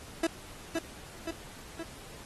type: tone with echo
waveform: 30% pulse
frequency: 329.6 Hz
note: E4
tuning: in tune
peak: -22 dBFS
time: 0.23-0.27 s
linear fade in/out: 5 ms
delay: 520 ms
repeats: 3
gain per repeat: -4 dB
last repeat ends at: 1.83 s
effects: pink hiss -49 dBFS RMS until 2.25 s + AAC 32 kbps